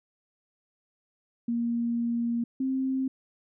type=tone pair in turn; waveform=sine; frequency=235 / 263.8 Hz; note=A#3 / C4; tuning=+14 / +14 cents; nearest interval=major second; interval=200 cents; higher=second; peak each=-25 dBFS; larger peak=neither; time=1.48-2.44 / 2.6-3.08 s; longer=first; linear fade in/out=5 ms; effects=none